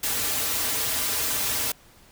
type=noise with comb filter; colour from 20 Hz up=white; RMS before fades=-26 dBFS; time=0.03-1.72 s; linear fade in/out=5 ms; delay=5.5 ms; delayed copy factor=-0.95; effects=pink hiss -54 dBFS RMS until 2.11 s